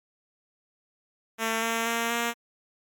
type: tone with pitch steps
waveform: 5% pulse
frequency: 224.8 / 228.1 / 231.4 / 234.8 Hz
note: A3 / A#3 / A#3 / A#3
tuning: +37 / -37 / -13 / +13 cents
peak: -14 dBFS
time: 1.38-2.34 s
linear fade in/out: 50 ms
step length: 240 ms
effects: MP3 96 kbps